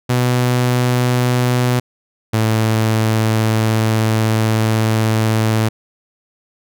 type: tone pair in turn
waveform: sawtooth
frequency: 124 / 110.47 Hz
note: B2 / A2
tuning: +7 / +7 cents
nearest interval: major second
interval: 200 cents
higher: first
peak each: -9 dBFS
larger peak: neither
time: 0.09-1.8 / 2.33-5.69 s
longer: second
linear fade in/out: 10 ms
effects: none